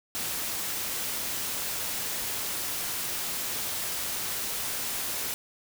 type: noise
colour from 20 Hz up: white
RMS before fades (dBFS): -32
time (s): 0.15-5.34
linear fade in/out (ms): 0
effects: none